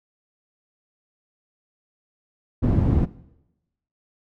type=low-pass noise; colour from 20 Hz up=white; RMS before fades=-19 dBFS; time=2.62-3.06 s; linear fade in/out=20 ms; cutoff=160 Hz; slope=12 dB/octave; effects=noise-tail reverb RT60 0.9 s tail -19 dB re dry